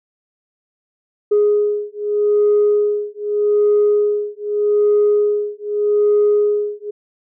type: beating tone pair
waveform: sine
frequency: 415.3 / 416.12 Hz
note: G#4 / G#4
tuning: 0 / +3 cents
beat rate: 0.82 Hz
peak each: -15 dBFS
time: 1.31-6.91 s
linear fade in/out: 10 ms
effects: tanh soft clip ceiling -7 dBFS